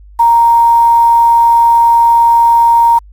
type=tone with quantisation; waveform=sine; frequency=932.3 Hz; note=A#5; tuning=in tune; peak=-4 dBFS; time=0.19-2.99 s; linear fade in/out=10 ms; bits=5; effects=added 50 Hz sine -34 dBFS peak until 3.12 s + AAC 64 kbps